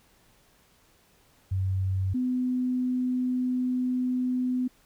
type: tone pair in turn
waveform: sine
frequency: 94.9 / 252.1 Hz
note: F#2 / B3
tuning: +44 / +36 cents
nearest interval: octave + perfect fourth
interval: 1692 cents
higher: second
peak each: -24 dBFS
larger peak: neither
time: 1.51-2.14 / 2.14-4.68 s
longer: second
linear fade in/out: 10 ms
effects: pink hiss -62 dBFS RMS until 4.85 s